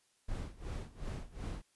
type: noise with tremolo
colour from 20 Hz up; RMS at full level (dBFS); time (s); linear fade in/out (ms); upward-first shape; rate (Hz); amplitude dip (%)
brown; -38; 0.28-1.62; 10; sine; 2.7; 90
effects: white hiss -73 dBFS RMS until 1.75 s + resampled to 24000 Hz